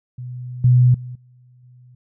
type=tone with level steps; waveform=sine; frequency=124.5 Hz; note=B2; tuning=14 cents sharp; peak=-28 / -9 / -29 / -47 / -44 dBFS; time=0.18-1.95 s; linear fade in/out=5 ms; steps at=0.64 / 0.94 / 1.15 / 1.63 s; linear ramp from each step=5 ms; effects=none